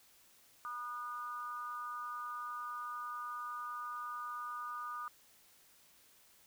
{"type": "tone with amplitude modulation", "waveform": "sine", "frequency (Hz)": 1220, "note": "D#6", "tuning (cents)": -34, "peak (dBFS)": -36, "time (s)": [0.65, 5.08], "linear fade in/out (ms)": 0, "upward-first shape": "sine", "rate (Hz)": 251, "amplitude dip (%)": 80, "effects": ["white hiss -65 dBFS RMS until 6.46 s"]}